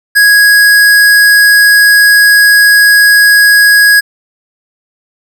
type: tone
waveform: square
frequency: 1659 Hz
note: G#6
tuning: 2 cents flat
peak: -3 dBFS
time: 0.15-4.01 s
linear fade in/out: 20 ms
effects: none